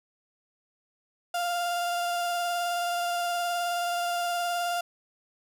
35% pulse tone with vibrato, 698.5 Hz, F5, in tune, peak -25 dBFS, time 1.34-4.81 s, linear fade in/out 5 ms, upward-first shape sine, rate 19 Hz, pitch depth 15 cents each way, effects none

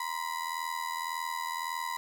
35% pulse ring-modulated tone, 987.8 Hz, B5, in tune, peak -28 dBFS, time 0-1.97 s, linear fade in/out 0 ms, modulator 40.9 Hz, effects 10-bit

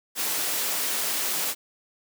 white high-pass noise, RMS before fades -27 dBFS, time 0.15-1.55 s, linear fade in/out 50 ms, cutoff 220 Hz, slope 12 dB/octave, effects none

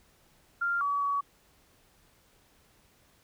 sine tone with pitch steps, 1393 / 1138 / 1131 Hz, F6 / C#6 / C#6, -5 / +45 / +34 cents, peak -26 dBFS, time 0.61-1.21 s, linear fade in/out 10 ms, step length 200 ms, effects pink hiss -64 dBFS RMS until 3.23 s

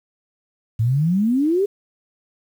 sine exponential sweep, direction up, 106.7 to 417.1 Hz, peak -15 dBFS, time 0.79-1.66 s, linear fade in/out 10 ms, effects 8-bit

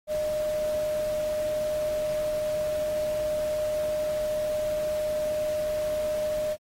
sine tone in noise, 610 Hz, D#5, 34 cents flat, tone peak -25 dBFS, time 0.07-6.57 s, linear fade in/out 50 ms, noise pink, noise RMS -42 dBFS, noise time 0.07-6.57 s, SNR +14 dB, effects AAC 48 kbps

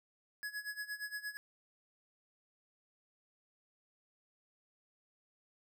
square tone with tremolo, 1684 Hz, G#6, 24 cents sharp, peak -38 dBFS, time 0.43-1.37 s, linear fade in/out 0 ms, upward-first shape sine, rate 8.6 Hz, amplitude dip 85%, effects none

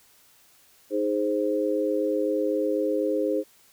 sine chord, Ab major, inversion second, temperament equal, 311.1 / 415.3 / 523.3 Hz, Eb4 / Ab4 / C5, 0 / 0 / 0 cents, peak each -27 / -27 / -26 dBFS, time 0.9-3.44 s, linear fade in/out 50 ms, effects white hiss -58 dBFS RMS until 3.72 s

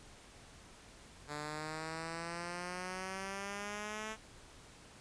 5% pulse exponential sweep, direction up, 146.83 to 220 Hz, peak -29 dBFS, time 1.27-4.17 s, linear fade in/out 50 ms, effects pink hiss -57 dBFS RMS until 5 s + resampled to 22050 Hz

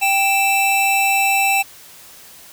square tone pair together, 785 / 2648 Hz, G5 / E7, +2 / +7 cents, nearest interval octave + major sixth, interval 2105 cents, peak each -18 / -17 dBFS, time 0.01-1.63 s, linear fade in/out 20 ms, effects white hiss -42 dBFS RMS until 2.52 s

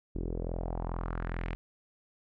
sawtooth tone with low-pass filter sweep, 42.36 Hz, E1, 48 cents sharp, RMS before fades -35 dBFS, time 0.15-1.55 s, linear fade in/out 0 ms, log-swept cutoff 340 to 2500 Hz, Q 2.6, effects none

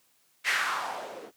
violet noise with low-pass filter sweep, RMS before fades -31 dBFS, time 0.44-1.32 s, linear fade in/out 50 ms, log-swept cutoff 2100 to 370 Hz, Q 3, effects white hiss -67 dBFS RMS until 1.36 s + high-pass 100 Hz 12 dB/octave

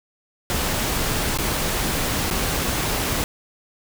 pink noise with dropouts, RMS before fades -23 dBFS, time 0.5-3.24 s, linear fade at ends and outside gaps 0 ms, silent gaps 1.374-1.386 / 2.302-2.31 s, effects none

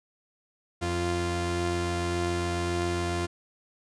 sawtooth tone pair together, 87.31 / 347.5 Hz, F2 / F4, 0 / -9 cents, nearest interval 2 octaves, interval 2391 cents, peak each -26 / -25 dBFS, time 0.81-3.27 s, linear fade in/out 20 ms, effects resampled to 22050 Hz

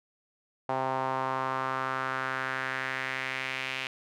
sawtooth tone with band-pass filter sweep, 131.7 Hz, C3, 12 cents sharp, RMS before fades -32 dBFS, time 0.69-3.87 s, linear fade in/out 2 ms, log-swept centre 820 to 2600 Hz, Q 2.7, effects none

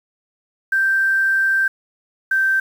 sine tone pair in turn, 1568 / 1559.6 Hz, G6 / G6, 0 / -9 cents, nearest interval unison, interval 9 cents, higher first, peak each -14 / -14 dBFS, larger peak neither, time 0.72-1.68 / 2.31-2.6 s, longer first, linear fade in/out 5 ms, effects 7-bit

